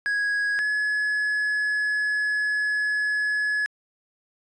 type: tone pair in turn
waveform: triangle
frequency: 1659 / 1697.8 Hz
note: G#6 / G#6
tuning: -2 / +38 cents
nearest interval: unison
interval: 40 cents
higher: second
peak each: -20 dBFS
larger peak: neither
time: 0.06-0.59 / 0.59-3.66 s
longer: second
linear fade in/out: 0 ms
effects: resampled to 22050 Hz